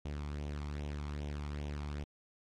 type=tone with flanger; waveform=sawtooth; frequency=73.2 Hz; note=D2; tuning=5 cents flat; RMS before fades=-40 dBFS; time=0.05-2.04 s; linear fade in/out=5 ms; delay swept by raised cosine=0.31 to 0.92 ms; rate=2.5 Hz; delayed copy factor=+0.5; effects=low-pass 6000 Hz 12 dB/octave + AAC 48 kbps